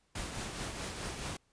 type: noise with tremolo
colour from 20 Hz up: pink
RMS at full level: -38 dBFS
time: 0.15-1.37 s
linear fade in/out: 5 ms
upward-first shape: triangle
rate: 4.7 Hz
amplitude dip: 45%
effects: pink hiss -73 dBFS RMS until 1.52 s + resampled to 22050 Hz